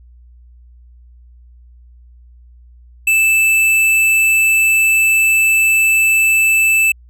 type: tone with tanh clipping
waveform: sine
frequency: 2637 Hz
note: E7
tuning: in tune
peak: -11 dBFS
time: 3.07-6.92 s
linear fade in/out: 5 ms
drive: 16 dB
effects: added 60 Hz sine -40 dBFS peak until 7.09 s